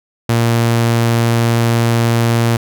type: tone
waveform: sawtooth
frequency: 116.54 Hz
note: A#2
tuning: in tune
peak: -7 dBFS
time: 0.29-2.57 s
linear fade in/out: 5 ms
effects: none